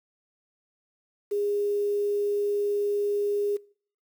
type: tone with quantisation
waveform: sine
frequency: 409.5 Hz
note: G#4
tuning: 24 cents flat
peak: -24 dBFS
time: 1.31-3.57 s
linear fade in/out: 10 ms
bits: 8
effects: noise-tail reverb RT60 0.5 s tail -23 dB re dry